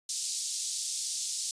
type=band-pass noise; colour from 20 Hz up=white; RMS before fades=-34 dBFS; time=0.09-1.51 s; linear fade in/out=2 ms; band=4300 to 9200 Hz; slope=24 dB/octave; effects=resampled to 22050 Hz